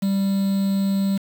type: tone with quantisation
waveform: triangle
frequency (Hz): 196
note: G3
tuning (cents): 0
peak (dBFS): -16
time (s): 0.02-1.18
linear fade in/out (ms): 10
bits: 6
effects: none